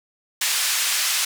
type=band-pass noise; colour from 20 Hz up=white; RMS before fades=-22 dBFS; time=0.41-1.25 s; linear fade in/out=5 ms; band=1400 to 8500 Hz; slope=12 dB/octave; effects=none